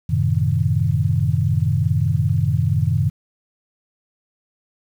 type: chord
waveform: sine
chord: F# diminished seventh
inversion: none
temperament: equal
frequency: 92.5 / 110 / 130.81 / 155.56 Hz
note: F#2 / A2 / C3 / Eb3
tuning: 0 / 0 / 0 / 0 cents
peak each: -21 dBFS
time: 0.09-3.1 s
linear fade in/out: 10 ms
effects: 8-bit